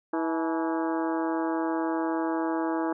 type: harmonic tone with a mistuned harmonic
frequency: 162.5 Hz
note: E3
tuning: 24 cents flat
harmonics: 2 / 3 / 4 / 5 / 6 / 7 / 8 / 9 / 10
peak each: -27 / -36 / -35 / -34 / -38 / -39 / -43 / -44 / -43 dBFS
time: 0.13-2.93 s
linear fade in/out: 5 ms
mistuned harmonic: 5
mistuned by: +81 cents
effects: none